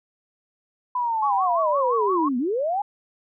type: linear two-way sweep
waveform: sine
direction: down then up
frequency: 1006 to 234.5 to 840 Hz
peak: -21 dBFS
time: 0.95-2.82 s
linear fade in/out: 5 ms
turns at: 2.38 s
type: tone with vibrato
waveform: sine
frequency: 1043 Hz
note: C6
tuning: 6 cents flat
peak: -21 dBFS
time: 1.22-2.29 s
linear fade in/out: 10 ms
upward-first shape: sine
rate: 5.8 Hz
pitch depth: 150 cents each way
effects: none